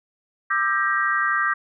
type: chord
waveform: sine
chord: E half-diminished seventh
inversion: third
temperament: just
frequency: 1186.7 / 1318.5 / 1582.2 / 1898.7 Hz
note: D6 / E6 / G6 / Bb6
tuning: +18 / 0 / +16 / +31 cents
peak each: -23 / -28 / -23 / -25 dBFS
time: 0.5-1.54 s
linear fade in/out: 10 ms
effects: none